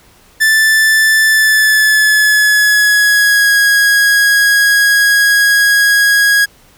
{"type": "tone with pitch glide", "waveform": "45% pulse", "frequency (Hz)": [1760, 1651.7], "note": ["A6", "G#6"], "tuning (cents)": [0, -10], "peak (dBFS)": -7, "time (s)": [0.4, 6.46], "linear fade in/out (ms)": 20, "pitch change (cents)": -110, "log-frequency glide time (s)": [1.26, 3.53], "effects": ["pink hiss -46 dBFS RMS until 6.77 s"]}